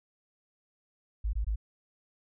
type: tone bursts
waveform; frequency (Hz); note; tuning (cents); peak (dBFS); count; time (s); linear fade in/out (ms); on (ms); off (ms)
sine; 53.1; G#1; +39; -27; 3; 1.24-1.559; 10; 93; 20
effects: none